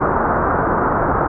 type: low-pass noise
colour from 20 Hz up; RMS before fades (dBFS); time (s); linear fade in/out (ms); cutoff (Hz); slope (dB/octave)
white; -17; 0-1.28; 20; 1400; 48
effects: none